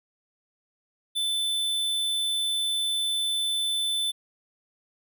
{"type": "tone", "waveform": "square", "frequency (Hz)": 3520, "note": "A7", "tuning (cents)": 0, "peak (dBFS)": -25, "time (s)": [1.15, 4.12], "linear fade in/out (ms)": 20, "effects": []}